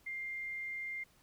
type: tone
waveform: sine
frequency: 2100 Hz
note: C7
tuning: 6 cents sharp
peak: -38 dBFS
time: 0.06-1.04 s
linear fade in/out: 10 ms
effects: pink hiss -67 dBFS RMS until 1.22 s